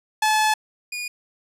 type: tone pair in turn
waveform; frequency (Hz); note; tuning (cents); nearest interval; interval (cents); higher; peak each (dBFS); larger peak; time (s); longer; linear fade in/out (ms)
sawtooth; 862 / 2445; A5 / D#7; -36 / -31; octave + tritone; 1805; second; -13 / -24; first; 0.22-0.54 / 0.92-1.08; first; 5
effects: low-pass 12000 Hz 12 dB/octave